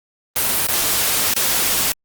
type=noise with dropouts; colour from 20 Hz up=white; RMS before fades=-18 dBFS; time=0.36-1.92 s; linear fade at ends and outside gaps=1 ms; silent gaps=0.669-0.685 / 1.338-1.363 s; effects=Opus 32 kbps